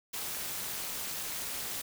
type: noise with amplitude modulation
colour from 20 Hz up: white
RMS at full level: -34 dBFS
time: 0.13-1.82 s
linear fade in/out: 10 ms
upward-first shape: sine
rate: 295 Hz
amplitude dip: 75%
effects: none